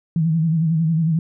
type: tone with vibrato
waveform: sine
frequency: 161.9 Hz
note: E3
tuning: 31 cents flat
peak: -15 dBFS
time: 0.16-1.19 s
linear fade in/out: 2 ms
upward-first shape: sine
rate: 11 Hz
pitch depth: 72 cents each way
effects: none